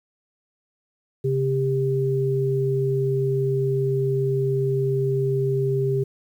sine tone pair together, 134.89 / 397.5 Hz, C#3 / G4, -47 / +24 cents, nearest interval octave + perfect fifth, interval 1871 cents, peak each -22 dBFS, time 1.24-6.04 s, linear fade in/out 10 ms, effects 9-bit

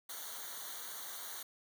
white noise with comb filter, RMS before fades -45 dBFS, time 0.09-1.43 s, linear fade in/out 5 ms, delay 0.39 ms, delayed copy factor -1, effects none

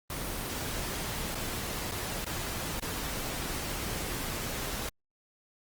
pink noise with dropouts, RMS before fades -35 dBFS, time 0.1-4.89 s, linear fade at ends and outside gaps 2 ms, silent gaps 1.347-1.352 / 1.913-1.919 / 2.246-2.264 / 2.798-2.822 s, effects Opus 24 kbps

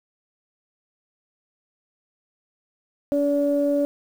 sine tone pair together, 285.5 / 574 Hz, D4 / D5, -49 / -40 cents, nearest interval octave, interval 1209 cents, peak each -21 / -20 dBFS, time 3.12-3.85 s, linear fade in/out 0 ms, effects tanh soft clip ceiling -10 dBFS + 8-bit

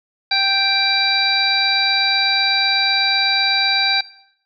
harmonic tone, 784 Hz, G5, in tune, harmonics 1 / 2 / 3 / 5 / 6, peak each -23 / -23 / -22 / -19 / -20 dBFS, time 0.31-4.01 s, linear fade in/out 5 ms, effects noise-tail reverb RT60 0.7 s tail -18 dB re dry

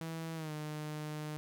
sawtooth tone with pitch glide, 163 to 152.08 Hz, E3 to D#3, -19 to -39 cents, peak -35 dBFS, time 0.01-1.37 s, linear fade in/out 0 ms, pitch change -120 cents, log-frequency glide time 0.35-0.52 s, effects none

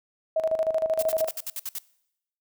sine tone with tremolo, 640 Hz, D#5, 49 cents sharp, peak -20 dBFS, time 0.36-1.29 s, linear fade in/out 5 ms, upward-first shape square, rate 13 Hz, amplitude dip 70%
blue noise bursts, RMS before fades -32 dBFS, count 9, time 0.99-1.785 s, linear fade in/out 2 ms, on 35 ms, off 60 ms
effects noise-tail reverb RT60 0.8 s tail -21 dB re dry

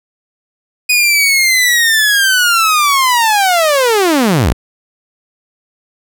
sawtooth linear sweep, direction down, 2489 to 40.09 Hz, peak -5 dBFS, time 0.89-4.53 s, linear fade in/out 10 ms, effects none

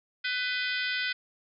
harmonic tone with a mistuned harmonic, 499.3 Hz, B4, 19 cents sharp, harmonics 3 / 4 / 5 / 6 / 7 / 8 / 9 / 10, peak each -32 / -34 / -36 / -38 / -39 / -40 / -41 / -42 dBFS, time 0.24-1.13 s, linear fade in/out 10 ms, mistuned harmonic 6, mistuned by +84 cents, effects none

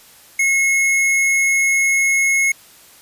square tone, 2173 Hz, C#7, 35 cents flat, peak -14 dBFS, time 0.39-2.52 s, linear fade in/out 5 ms, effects white hiss -46 dBFS RMS until 3.01 s + resampled to 32000 Hz

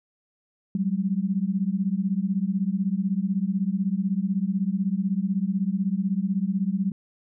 sine beating tone pair, 185 / 201 Hz, F#3 / G3, 0 / +44 cents, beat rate 16 Hz, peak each -25 dBFS, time 0.75-6.92 s, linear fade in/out 2 ms, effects none

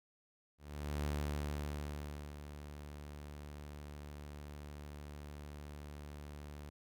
sawtooth tone with ADSR envelope, 73.42 Hz, D2, in tune, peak -31 dBFS, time 0.58-6.7 s, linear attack 460 ms, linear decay 1300 ms, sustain -12 dB, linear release 12 ms, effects none

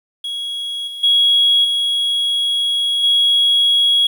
triangle tone with level steps, 3322 Hz, G#7, in tune, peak -20 / -25 / -7 / -13 / -8 dBFS, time 0.24-4.07 s, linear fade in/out 5 ms, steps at 0.87 / 1.03 / 1.64 / 3.03 s, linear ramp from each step 10 ms, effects tanh soft clip ceiling -7 dBFS + 8-bit

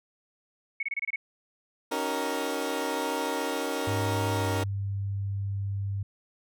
sine tone bursts, 2209 Hz, C#7, 7 cents flat, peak -27 dBFS, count 7, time 0.8-1.16 s, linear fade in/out 5 ms, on 30 ms, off 25 ms
20% pulse chord, D# minor seventh, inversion third, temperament equal with one note detuned, 277.2 / 311.1 / 378 / 466.2 Hz, C#4 / D#4 / F#4 / A#4, 0 / 0 / +37 / 0 cents, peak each -29 / -30 / -32 / -27 dBFS, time 1.91-4.64 s, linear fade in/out 10 ms
sine tone with pitch glide, 103.1 to 99.19 Hz, G#2 to G2, -12 to +21 cents, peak -28 dBFS, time 3.87-6.03 s, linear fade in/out 5 ms, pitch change -67 cents, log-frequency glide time 4.35-4.48 s
effects none

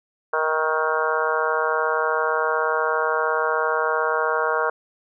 harmonic tone with a mistuned harmonic, 157.2 Hz, D#3, 18 cents sharp, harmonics 3 / 4 / 5 / 6 / 7 / 8 / 9 / 10, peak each -25 / -27 / -31 / -28 / -26 / -31 / -26 / -31 dBFS, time 0.33-4.7 s, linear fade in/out 5 ms, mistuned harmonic 8, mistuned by +33 cents, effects none

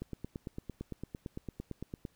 click train, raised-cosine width 3 ms, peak -26 dBFS, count 19, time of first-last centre 0.02-2.052 s, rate 8.86 Hz, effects pink hiss -70 dBFS RMS until 2.15 s

